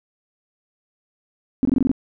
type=tone bursts; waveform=sine; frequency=262.1 Hz; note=C4; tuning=3 cents sharp; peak=-13 dBFS; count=7; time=1.63-1.915 s; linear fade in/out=0 ms; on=21 ms; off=23 ms; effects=none